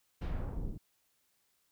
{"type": "noise with low-pass filter sweep", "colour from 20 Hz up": "brown", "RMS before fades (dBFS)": -37, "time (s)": [0.21, 0.78], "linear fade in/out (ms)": 10, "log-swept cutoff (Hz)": [4300, 220], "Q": 0.84, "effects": ["white hiss -75 dBFS RMS until 1.71 s"]}